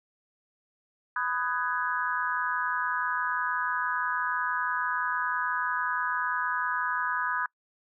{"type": "chord", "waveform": "sine", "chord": "G# minor seventh", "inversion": "first", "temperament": "just", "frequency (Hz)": [996.7, 1245.9, 1495.1, 1661.2], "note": ["B5", "D#6", "F#6", "G#6"], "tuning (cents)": [16, 2, 18, 0], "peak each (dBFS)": -32, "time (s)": [1.16, 7.46], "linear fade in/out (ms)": 2, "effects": ["noise-tail reverb RT60 0.1 s tail -26 dB re dry"]}